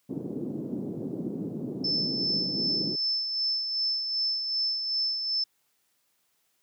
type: band-pass noise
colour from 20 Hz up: white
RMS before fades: -34 dBFS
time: 0.09-2.96 s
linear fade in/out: 10 ms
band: 150 to 340 Hz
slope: 24 dB/octave
type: tone with tremolo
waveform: sine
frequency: 5274 Hz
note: E8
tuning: in tune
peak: -24 dBFS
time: 1.84-5.44 s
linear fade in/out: 5 ms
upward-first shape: sine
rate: 2.6 Hz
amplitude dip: 45%
effects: white hiss -72 dBFS RMS until 6.62 s + high-pass 80 Hz 12 dB/octave